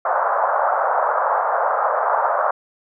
pink band-pass noise, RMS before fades -19 dBFS, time 0.05-2.51 s, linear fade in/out 5 ms, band 560 to 1400 Hz, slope 48 dB/octave, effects none

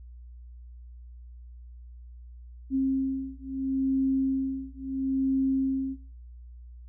sine beating tone pair, 266.8 / 267.54 Hz, C4 / C4, +34 / +39 cents, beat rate 0.74 Hz, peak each -28 dBFS, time 2.7-5.97 s, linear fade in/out 50 ms, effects noise-tail reverb RT60 0.4 s tail -17 dB re dry + added 60 Hz sine -43 dBFS peak until 6.88 s

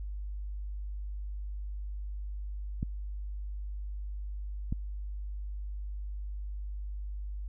clicks, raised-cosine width 5 ms, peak -20 dBFS, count 2, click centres 2.829 / 4.725 s, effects added 50 Hz sine -35 dBFS peak until 7.48 s

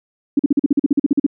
sine tone bursts, 283.7 Hz, C#4, 40 cents sharp, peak -9 dBFS, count 14, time 0.37-1.265 s, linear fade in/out 5 ms, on 24 ms, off 43 ms, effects none

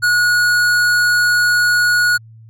sine tone with tanh clipping, 1452 Hz, F#6, 33 cents flat, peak -13 dBFS, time 0.02-2.18 s, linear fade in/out 20 ms, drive 16 dB, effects added 112 Hz sine -38 dBFS peak until 2.49 s

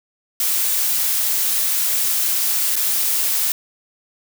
blue noise with dropouts, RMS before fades -19 dBFS, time 0.4-3.52 s, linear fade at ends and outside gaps 2 ms, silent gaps 2.757-2.763 s, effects none

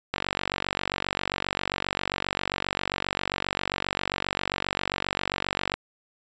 click train, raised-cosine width 0.3 ms, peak -9 dBFS, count 267, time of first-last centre 0.14-5.74 s, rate 47.5 Hz, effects resampled to 16000 Hz

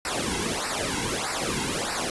pink noise with flanger, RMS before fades -28 dBFS, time 0.05-2.1 s, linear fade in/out 2 ms, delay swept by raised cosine 0.3 to 1.7 ms, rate 1.6 Hz, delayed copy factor -0.85, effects resampled to 24000 Hz

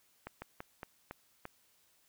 slowing click train, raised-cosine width 0.5 ms, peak -27 dBFS, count 6, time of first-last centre 0.27-1.454 s, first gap 150 ms, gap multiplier 1.23, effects white hiss -70 dBFS RMS until 2.08 s

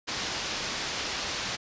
white low-pass noise, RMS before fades -33 dBFS, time 0.07-1.57 s, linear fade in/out 20 ms, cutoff 5900 Hz, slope 24 dB/octave, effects resampled to 16000 Hz

